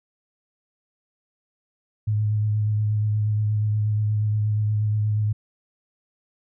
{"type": "tone with vibrato", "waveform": "sine", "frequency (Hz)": 106.2, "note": "G#2", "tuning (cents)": 39, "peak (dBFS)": -19, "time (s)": [2.07, 5.33], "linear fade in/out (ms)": 10, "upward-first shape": "sine", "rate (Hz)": 8.4, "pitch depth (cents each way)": 20, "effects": []}